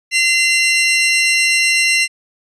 sawtooth tone pair together, 2059 / 2748 Hz, C7 / F7, -28 / -29 cents, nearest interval perfect fourth, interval 499 cents, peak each -11 dBFS, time 0.11-2.08 s, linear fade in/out 50 ms, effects resampled to 22050 Hz

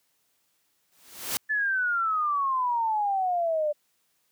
white noise with exponential growth, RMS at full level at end -26 dBFS, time 0.92-1.37 s, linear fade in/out 0 ms, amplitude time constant 97 ms
sine exponential sweep, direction down, 1749 to 587.3 Hz, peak -23 dBFS, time 1.49-3.73 s, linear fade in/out 20 ms
effects white hiss -71 dBFS RMS until 4.31 s + high-pass 80 Hz 12 dB/octave

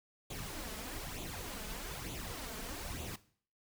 pink noise with flanger, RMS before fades -43 dBFS, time 0.3-3.16 s, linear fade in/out 5 ms, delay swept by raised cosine 0.28 to 4.68 ms, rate 1.1 Hz, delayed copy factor +0.65, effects noise-tail reverb RT60 0.5 s tail -17 dB re dry

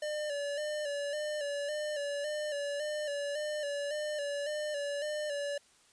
square tone with vibrato, 587.3 Hz, D5, in tune, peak -34 dBFS, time 0.02-5.58 s, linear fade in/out 5 ms, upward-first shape square, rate 1.8 Hz, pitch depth 44 cents each way, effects white hiss -64 dBFS RMS until 5.92 s + resampled to 22050 Hz

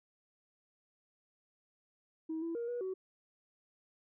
sine tone with pitch steps, 319.7 / 332.7 / 470 / 483.4 / 376.1 Hz, D#4 / E4 / A#4 / B4 / F#4, +47 / +16 / +14 / -37 / +28 cents, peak -34 dBFS, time 2.29-2.94 s, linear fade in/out 10 ms, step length 130 ms, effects tanh soft clip ceiling -32 dBFS

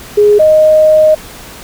sine tone pair in turn, 415.3 / 620.6 Hz, G#4 / D#5, 0 / -5 cents, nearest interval perfect fifth, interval 695 cents, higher second, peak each -3 dBFS, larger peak neither, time 0.17-0.39 / 0.39-1.15 s, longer second, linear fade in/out 10 ms, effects pink hiss -31 dBFS RMS until 1.63 s

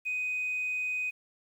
sine tone, 2500 Hz, D#7, 8 cents sharp, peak -28 dBFS, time 0.05-1.11 s, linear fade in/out 20 ms, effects tanh soft clip ceiling -26 dBFS + 10-bit

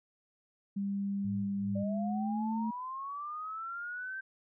sine tone with pitch glide, 199 to 220.8 Hz, G3 to A3, +26 to +6 cents, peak -31 dBFS, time 0.76-2.71 s, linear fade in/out 10 ms, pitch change +180 cents, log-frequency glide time 1.84-2.43 s
sine tone with tremolo, 105.3 Hz, G#2, 24 cents sharp, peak -37 dBFS, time 1.24-1.84 s, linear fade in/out 10 ms, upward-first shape sine, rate 2.5 Hz, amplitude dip 80%
sine linear sweep, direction up, 581 to 1568 Hz, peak -37 dBFS, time 1.75-4.21 s, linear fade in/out 10 ms
effects none

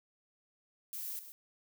violet noise with echo, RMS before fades -41 dBFS, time 0.93-1.19 s, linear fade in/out 0 ms, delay 130 ms, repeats 1, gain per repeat -10 dB, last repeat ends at 1.32 s, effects none

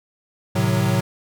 square chord, A diminished seventh, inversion none, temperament equal with one note detuned, 110 / 130.81 / 153.42 / 185 Hz, A2 / C3 / Eb3 / Gb3, 0 / 0 / -24 / 0 cents, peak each -22 / -23 / -28 / -23 dBFS, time 0.55-1.01 s, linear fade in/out 10 ms, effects none

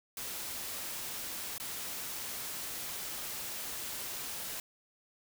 white noise with dropouts, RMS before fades -40 dBFS, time 0.17-4.6 s, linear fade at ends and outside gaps 2 ms, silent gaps 1.581-1.599 s, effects none

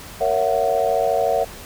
sine chord, F# dominant seventh, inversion first, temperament just, 462.5 / 555 / 666 / 740 Hz, A#4 / C#5 / E5 / F#5, -14 / +2 / +18 / 0 cents, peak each -23 / -22 / -21 / -22 dBFS, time 0.2-1.45 s, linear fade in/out 20 ms, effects pink hiss -38 dBFS RMS until 1.65 s

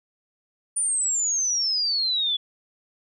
sine exponential sweep, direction down, 9440 to 3401 Hz, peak -21 dBFS, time 0.76-2.37 s, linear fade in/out 10 ms, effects none

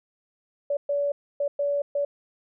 sine tone bursts at uneven times, 572 Hz, D5, 46 cents flat, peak -22 dBFS, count 5, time 0.7-0.77 / 0.89-1.12 / 1.4-1.48 / 1.59-1.82 / 1.95-2.05 s, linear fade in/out 5 ms, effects none

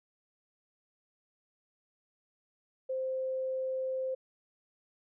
sine tone, 522 Hz, C5, 4 cents flat, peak -31 dBFS, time 2.89-4.15 s, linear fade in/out 10 ms, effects none

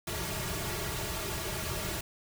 pink noise with comb filter, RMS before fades -35 dBFS, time 0.07-2.01 s, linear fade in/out 5 ms, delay 3.9 ms, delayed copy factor -0.9, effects none

